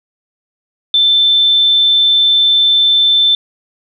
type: tone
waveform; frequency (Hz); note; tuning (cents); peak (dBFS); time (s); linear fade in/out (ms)
sine; 3540; A7; +10; -7; 0.94-3.35; 2
effects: none